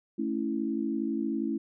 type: chord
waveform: sine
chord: A major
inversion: none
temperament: equal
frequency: 220 / 277.2 / 329.6 Hz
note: A3 / C#4 / E4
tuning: 0 / 0 / 0 cents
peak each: -32 dBFS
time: 0.18-1.58 s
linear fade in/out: 10 ms
effects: none